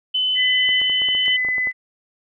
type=tone; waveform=sine; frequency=3026 Hz; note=F#7; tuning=38 cents sharp; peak=-17 dBFS; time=0.14-1.37 s; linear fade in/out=10 ms
type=tone with tremolo; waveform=sine; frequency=2010 Hz; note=B6; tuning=30 cents sharp; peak=-18 dBFS; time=0.35-1.73 s; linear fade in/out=50 ms; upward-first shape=square; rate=1.1 Hz; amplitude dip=45%
type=clicks; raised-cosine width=1 ms; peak=-22 dBFS; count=11; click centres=0.691 / 0.816 / 0.898 / 1.018 / 1.087 / 1.15 / 1.281 / 1.449 / 1.487 / 1.582 / 1.672 s
effects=none